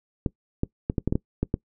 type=clicks; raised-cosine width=3 ms; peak=-10 dBFS; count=9; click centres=0.262 / 0.634 / 0.899 / 0.982 / 1.076 / 1.125 / 1.155 / 1.43 / 1.541 s; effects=noise-tail reverb RT60 0.1 s tail -22 dB re dry